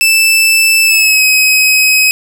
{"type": "tone with pitch glide", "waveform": "sawtooth", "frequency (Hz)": [2642, 2537], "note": ["E7", "D#7"], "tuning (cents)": [3, 33], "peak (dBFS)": -3, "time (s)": [0.01, 2.11], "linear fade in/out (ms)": 0, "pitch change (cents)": -70, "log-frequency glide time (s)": [0.83, 1.24], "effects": []}